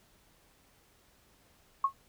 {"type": "tone with exponential decay", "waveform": "sine", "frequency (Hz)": 1092, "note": "C#6", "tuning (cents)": -26, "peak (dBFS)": -20, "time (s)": [1.84, 1.93], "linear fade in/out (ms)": 5, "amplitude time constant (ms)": 19, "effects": ["pink hiss -65 dBFS RMS until 2.08 s"]}